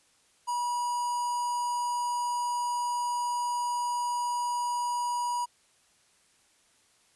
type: tone with notch filter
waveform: square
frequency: 967 Hz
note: B5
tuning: 37 cents flat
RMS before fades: -30 dBFS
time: 0.47-5.46 s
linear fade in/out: 20 ms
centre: 3300 Hz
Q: 0.96
effects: white hiss -65 dBFS RMS until 7.15 s + resampled to 24000 Hz